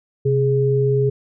sine tone pair together, 130.81 / 415.3 Hz, C3 / G#4, 0 / 0 cents, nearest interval octave + minor sixth, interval 2000 cents, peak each -17 dBFS, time 0.25-1.1 s, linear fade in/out 10 ms, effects none

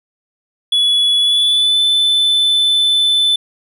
triangle tone with pitch glide, 3400 to 3516 Hz, G#7 to A7, +40 to -2 cents, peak -9 dBFS, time 0.72-3.36 s, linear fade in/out 5 ms, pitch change +58 cents, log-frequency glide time 1.19-1.8 s, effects none

